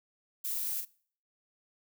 violet noise with echo, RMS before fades -35 dBFS, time 0.44-0.81 s, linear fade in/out 10 ms, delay 42 ms, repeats 1, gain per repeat -6 dB, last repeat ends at 0.852 s, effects noise-tail reverb RT60 0.5 s tail -22 dB re dry

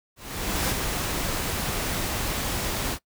pink noise with ADSR envelope, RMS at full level -24 dBFS, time 0.16-2.99 s, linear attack 540 ms, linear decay 27 ms, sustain -4 dB, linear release 70 ms, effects noise-tail reverb RT60 0.1 s tail -21 dB re dry

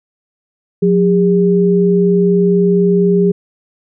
sine tone pair together, 180 / 404.1 Hz, F#3 / G#4, -47 / -47 cents, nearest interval octave + major second, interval 1400 cents, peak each -11 dBFS, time 0.82-3.32 s, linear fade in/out 10 ms, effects none

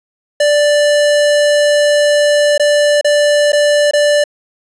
square tone with dropouts, 587.3 Hz, D5, in tune, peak -9 dBFS, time 0.4-4.24 s, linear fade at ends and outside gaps 5 ms, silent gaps 2.579-2.596 / 3.012-3.045 / 3.521-3.53 / 3.911-3.934 s, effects resampled to 22050 Hz + 7-bit

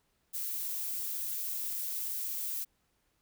violet noise, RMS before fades -36 dBFS, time 0.33-2.65 s, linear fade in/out 20 ms, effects pink hiss -75 dBFS RMS until 3.21 s

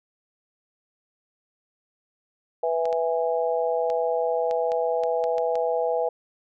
harmonic tone, 164.81 Hz, E3, in tune, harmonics 3 / 4 / 5, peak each -24 / -26 / -29 dBFS, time 2.63-6.09 s, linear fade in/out 5 ms
clicks, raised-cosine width 0.2 ms, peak -22 dBFS, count 9, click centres 2.855 / 2.928 / 3.901 / 4.511 / 4.719 / 5.036 / 5.24 / 5.382 / 5.555 s
effects none

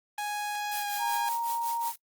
sawtooth tone with pitch glide, 830.6 to 818.2 Hz, G#5 to G#5, 0 to -26 cents, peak -27 dBFS, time 0.18-1.29 s, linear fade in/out 2 ms, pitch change -26 cents, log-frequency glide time 0.75-0.87 s
blue noise with tremolo, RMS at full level -36 dBFS, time 0.72-1.96 s, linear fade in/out 2 ms, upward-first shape triangle, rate 5.4 Hz, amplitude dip 90%
sine tone, 932.3 Hz, A#5, in tune, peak -28 dBFS, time 0.98-1.93 s, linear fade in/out 50 ms
effects noise-tail reverb RT60 0.1 s tail -24 dB re dry + Opus 24 kbps

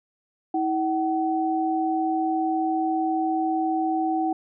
sine tone pair together, 321.8 / 756.4 Hz, E4 / F#5, -42 / +38 cents, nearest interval octave + minor third, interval 1480 cents, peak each -24 dBFS, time 0.54-4.33 s, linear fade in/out 5 ms, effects none

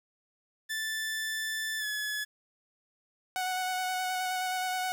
sawtooth tone with pitch glide, 1760 to 1706 Hz, A6 to G#6, 0 to +46 cents, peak -28 dBFS, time 0.69-2.25 s, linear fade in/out 20 ms, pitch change -54 cents, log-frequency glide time 1.79-1.85 s
sawtooth tone with vibrato, 740 Hz, F#5, in tune, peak -26 dBFS, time 3.36-4.92 s, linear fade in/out 0 ms, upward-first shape square, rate 9.5 Hz, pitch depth 12 cents each way
effects 10-bit

